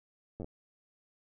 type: slowing click train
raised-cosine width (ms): 2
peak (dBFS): -28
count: 5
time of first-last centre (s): 0.4-0.444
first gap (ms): 9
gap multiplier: 1.14
effects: none